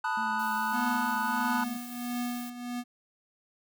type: chord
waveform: triangle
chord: B dominant seventh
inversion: third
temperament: equal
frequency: 880 / 987.8 / 1244.5 / 1480 Hz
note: A5 / B5 / D#6 / F#6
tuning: 0 / 0 / 0 / 0 cents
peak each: -30 / -32 / -34 / -31 dBFS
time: 0.04-1.64 s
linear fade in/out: 5 ms
type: tone with vibrato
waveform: triangle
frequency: 220 Hz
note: A3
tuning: in tune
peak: -36 dBFS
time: 0.17-1.77 s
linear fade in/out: 5 ms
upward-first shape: triangle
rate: 4.7 Hz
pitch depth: 31 cents each way
type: noise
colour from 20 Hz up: blue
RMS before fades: -46 dBFS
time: 0.39-2.5 s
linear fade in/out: 5 ms
type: tone with tremolo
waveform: square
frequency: 243.7 Hz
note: B3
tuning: 23 cents flat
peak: -30 dBFS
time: 0.71-2.84 s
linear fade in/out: 50 ms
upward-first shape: triangle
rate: 1.5 Hz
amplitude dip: 75%
effects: none